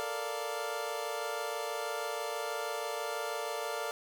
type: chord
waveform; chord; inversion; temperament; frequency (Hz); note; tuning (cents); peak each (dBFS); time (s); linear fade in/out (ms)
25% pulse; Bb major seventh; third; equal; 440 / 466.2 / 587.3 / 698.5; A4 / Bb4 / D5 / F5; 0 / 0 / 0 / 0; -37 / -37 / -35 / -37; 0-3.91; 0
effects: none